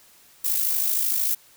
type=noise with amplitude modulation; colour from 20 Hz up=violet; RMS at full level=-21 dBFS; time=0.44-1.35 s; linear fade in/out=10 ms; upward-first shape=sine; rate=53.1 Hz; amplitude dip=50%; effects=white hiss -54 dBFS RMS until 1.56 s

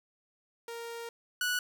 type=tone pair in turn; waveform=sawtooth; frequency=465.7 / 1473.4 Hz; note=A#4 / F#6; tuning=-2 / -8 cents; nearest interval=octave + minor sixth; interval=1994 cents; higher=second; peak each=-35 / -25 dBFS; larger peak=second; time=0.68-1.09 / 1.41-1.59 s; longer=first; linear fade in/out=2 ms; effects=none

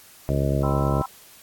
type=harmonic tone; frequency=69.3 Hz; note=C#2; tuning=in tune; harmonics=1 / 2 / 3 / 4 / 5 / 6 / 7 / 8 / 9; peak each=-26 / -23 / -30 / -31 / -31 / -34 / -33 / -33 / -30 dBFS; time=0.29-1.02 s; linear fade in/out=0 ms
type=chord; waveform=sine; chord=C major seventh; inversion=second; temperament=equal; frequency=784 / 987.8 / 1046.5 / 1318.5 Hz; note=G5 / B5 / C6 / E6; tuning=0 / 0 / 0 / 0 cents; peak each=-33 / -33 / -34 / -32 dBFS; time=0.63-1.06 s; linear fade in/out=5 ms
effects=white hiss -49 dBFS RMS until 1.42 s + AAC 64 kbps

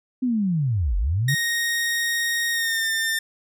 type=linear two-way sweep; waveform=sine; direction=down then up; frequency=261.6 to 42.4 to 150 Hz; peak=-19 dBFS; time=0.22-1.35 s; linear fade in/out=10 ms; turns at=0.97 s
type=tone with pitch glide; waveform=sawtooth; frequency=1864.7 to 1801.2 Hz; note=A#6 to A6; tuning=0 to +40 cents; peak=-18 dBFS; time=1.28-3.19 s; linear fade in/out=5 ms; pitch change=-60 cents; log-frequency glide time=2.52-2.84 s
effects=none

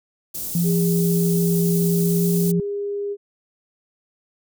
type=band-stop noise; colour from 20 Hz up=white; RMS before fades=-29 dBFS; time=0.34-2.52 s; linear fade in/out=10 ms; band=370 to 7300 Hz; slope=12 dB/octave
type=tone with pitch glide; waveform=sine; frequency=171.1 to 173.19 Hz; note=F3 to F3; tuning=-35 to -14 cents; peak=-17 dBFS; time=0.55-2.6 s; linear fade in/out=2 ms; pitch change=+21 cents; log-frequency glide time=2.16-2.24 s
type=tone; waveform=sine; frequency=405.5 Hz; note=G#4; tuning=41 cents flat; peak=-23 dBFS; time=0.63-3.17 s; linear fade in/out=50 ms
effects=none

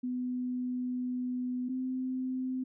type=tone pair in turn; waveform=sine; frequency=250 / 257.5 Hz; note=B3 / C4; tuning=+21 / -28 cents; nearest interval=minor second; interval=51 cents; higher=second; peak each=-31 / -31 dBFS; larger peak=neither; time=0.03-1.69 / 1.69-2.64 s; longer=first; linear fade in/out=10 ms; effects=none

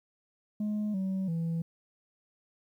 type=tone with pitch steps; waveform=sine; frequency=210.6 / 190.4 / 165.6 Hz; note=G#3 / F#3 / E3; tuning=+24 / +50 / +8 cents; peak=-26 dBFS; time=0.6-1.62 s; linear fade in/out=5 ms; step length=340 ms; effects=tanh soft clip ceiling -28 dBFS + 11-bit

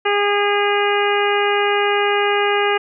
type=harmonic tone; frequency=408.4 Hz; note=G#4; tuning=29 cents flat; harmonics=1 / 2 / 3 / 4 / 5 / 6 / 7; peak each=-18 / -21 / -23 / -24 / -25 / -26 / -26 dBFS; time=0.05-2.78 s; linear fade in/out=10 ms; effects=none

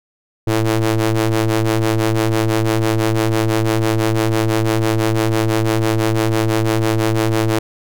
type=ring-modulated tone; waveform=sawtooth; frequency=110 Hz; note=A2; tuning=in tune; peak=-7 dBFS; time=0.47-7.59 s; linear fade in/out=5 ms; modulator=223 Hz; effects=none

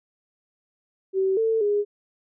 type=tone with pitch steps; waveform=sine; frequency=382.7 / 447.3 / 411.9 Hz; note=G4 / A4 / G#4; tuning=-42 / +28 / -14 cents; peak=-19 dBFS; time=1.13-1.85 s; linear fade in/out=50 ms; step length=240 ms; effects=none

